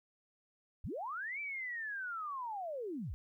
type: linear two-way sweep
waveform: sine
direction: up then down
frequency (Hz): 38.89 to 2349 to 44.43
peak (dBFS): -38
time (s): 0.84-3.14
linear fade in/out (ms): 0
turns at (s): 1.4
effects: 13-bit